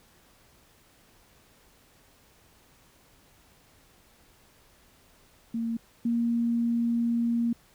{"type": "tone pair in turn", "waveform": "sine", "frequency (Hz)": [229.5, 234.3], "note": ["A#3", "A#3"], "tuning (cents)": [-27, 9], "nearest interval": "unison", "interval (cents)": 36, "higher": "second", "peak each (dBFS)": [-27, -23], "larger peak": "second", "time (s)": [[5.54, 5.77], [6.05, 7.53]], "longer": "second", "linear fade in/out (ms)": 5, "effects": ["pink hiss -60 dBFS RMS until 7.74 s"]}